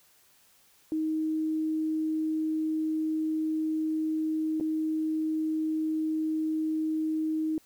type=tone with dropouts; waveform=sine; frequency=314.2 Hz; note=D#4; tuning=17 cents sharp; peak=-26 dBFS; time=0.92-7.58 s; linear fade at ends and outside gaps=1 ms; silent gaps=4.6-4.609 s; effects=white hiss -62 dBFS RMS until 7.65 s